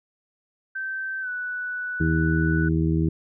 sine tone with pitch glide, 1551 to 1482.7 Hz, G6 to F#6, -19 to +3 cents, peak -27 dBFS, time 0.75-2.69 s, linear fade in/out 10 ms, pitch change -78 cents, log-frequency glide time 1.21-1.29 s
harmonic tone, 80.3 Hz, E2, 45 cents flat, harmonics 1 / 2 / 3 / 4 / 5, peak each -25 / -22 / -32 / -25 / -33 dBFS, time 2-3.09 s, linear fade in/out 5 ms
effects none

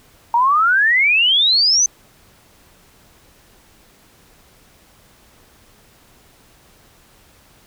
sine exponential sweep, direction up, 917 to 6272 Hz, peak -11 dBFS, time 0.34-1.86 s, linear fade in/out 2 ms, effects pink hiss -51 dBFS RMS until 7.66 s

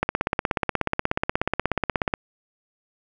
click train, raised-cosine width 0.5 ms, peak -6 dBFS, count 36, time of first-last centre 0.03-2.138 s, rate 16.6 Hz, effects none

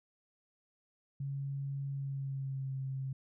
sine tone with pitch glide, 138.6 to 133.72 Hz, C#3 to C3, 0 to +38 cents, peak -35 dBFS, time 1.2-3.13 s, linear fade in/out 5 ms, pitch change -62 cents, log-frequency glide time 1.91-2.74 s, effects none

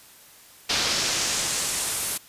brown noise with band-pass filter sweep, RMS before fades -26 dBFS, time 0.69-2.18 s, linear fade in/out 10 ms, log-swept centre 4600 to 11000 Hz, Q 1.5, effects white hiss -50 dBFS RMS until 2.28 s + resampled to 32000 Hz

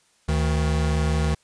square tone pair together, 74.1 / 157.01 Hz, D2 / D#3, +16 / +16 cents, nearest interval octave + minor second, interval 1300 cents, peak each -22 / -25 dBFS, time 0.28-1.35 s, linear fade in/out 10 ms, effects white hiss -62 dBFS RMS until 1.43 s + resampled to 22050 Hz

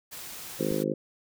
white noise, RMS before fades -41 dBFS, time 0.11-0.84 s, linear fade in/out 20 ms
harmonic tone, 51.91 Hz, G#1, in tune, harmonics 3 / 4 / 5 / 6 / 7 / 8 / 9 / 10, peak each -35 / -34 / -35 / -33 / -33 / -35 / -36 / -33 dBFS, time 0.59-0.94 s, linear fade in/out 10 ms
click, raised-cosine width 5 ms, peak -29 dBFS, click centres 0.716 s
effects none

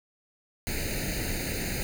pink noise with comb filter, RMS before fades -31 dBFS, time 0.67-1.83 s, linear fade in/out 0 ms, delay 0.45 ms, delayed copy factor +0.95, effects none

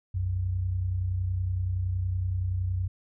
sine tone pair together, 61.81 / 92.5 Hz, B1 / F#2, +2 / 0 cents, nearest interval perfect fifth, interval 698 cents, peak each -34 / -26 dBFS, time 0.14-2.88 s, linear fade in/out 10 ms, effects none

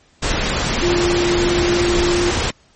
sine tone in noise, 349.2 Hz, F4, in tune, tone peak -15 dBFS, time 0.82-2.31 s, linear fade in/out 10 ms, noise pink, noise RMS -19 dBFS, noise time 0.22-2.51 s, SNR +1 dB, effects pink hiss -54 dBFS RMS until 2.75 s + MP3 32 kbps

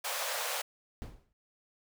pink high-pass noise, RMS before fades -35 dBFS, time 0.04-0.62 s, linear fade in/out 10 ms, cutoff 490 Hz, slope 96 dB/octave
brown noise with exponential decay, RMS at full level -38 dBFS, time 1.02-1.33 s, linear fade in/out 0 ms, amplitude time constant 66 ms
effects none

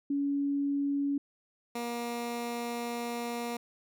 sine / 15% pulse tone pair in turn, 282.2 / 237.3 Hz, C#4 / A#3, +31 / +31 cents, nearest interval minor third, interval 300 cents, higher first, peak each -27 dBFS, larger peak neither, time 0.1-1.18 / 1.75-3.57 s, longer second, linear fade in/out 5 ms, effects none

